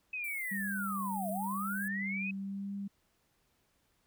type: linear two-way sweep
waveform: sine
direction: down then up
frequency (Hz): 2565 to 622.3 to 2565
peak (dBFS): -35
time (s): 0.13-2.31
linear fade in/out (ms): 5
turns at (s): 1.3
type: high-pass noise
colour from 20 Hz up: white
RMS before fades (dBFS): -47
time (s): 0.24-1.88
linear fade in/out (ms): 0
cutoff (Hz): 8200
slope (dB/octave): 96
type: tone with vibrato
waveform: sine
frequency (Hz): 196.8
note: G3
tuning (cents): +7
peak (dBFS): -36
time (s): 0.51-2.88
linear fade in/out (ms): 10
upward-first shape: triangle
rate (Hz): 1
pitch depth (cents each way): 26
effects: pink hiss -74 dBFS RMS until 4.06 s